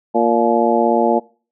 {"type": "harmonic tone with a mistuned harmonic", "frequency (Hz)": 116.54, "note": "A#2", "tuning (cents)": 0, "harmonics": [2, 3, 4, 5, 6, 7], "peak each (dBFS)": [-19, -19, -19, -19, -19, -19], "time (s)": [0.14, 1.2], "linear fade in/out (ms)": 20, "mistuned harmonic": 7, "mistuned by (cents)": 76, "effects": ["noise-tail reverb RT60 0.4 s tail -23 dB re dry"]}